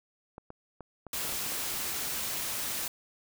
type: clicks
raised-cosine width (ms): 1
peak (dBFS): -29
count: 9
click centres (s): 0.381 / 0.504 / 0.807 / 1.067 / 1.251 / 1.293 / 1.325 / 1.464 / 1.52
type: noise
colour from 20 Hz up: white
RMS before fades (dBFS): -34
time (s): 1.13-2.88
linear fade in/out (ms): 2
effects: none